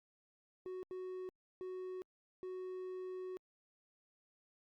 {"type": "tone bursts at uneven times", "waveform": "triangle", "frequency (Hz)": 370, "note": "F#4", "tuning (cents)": 0, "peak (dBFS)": -40, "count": 4, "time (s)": [[0.66, 0.83], [0.91, 1.29], [1.61, 2.02], [2.43, 3.37]], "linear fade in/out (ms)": 0, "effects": ["Opus 48 kbps"]}